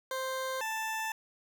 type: tone pair in turn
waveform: 20% pulse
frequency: 523.3 / 882.1 Hz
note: C5 / A5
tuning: 0 / +4 cents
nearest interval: major sixth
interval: 904 cents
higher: second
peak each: -28 dBFS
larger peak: neither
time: 0.11-0.61 / 0.61-1.12 s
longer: second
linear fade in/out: 2 ms
effects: none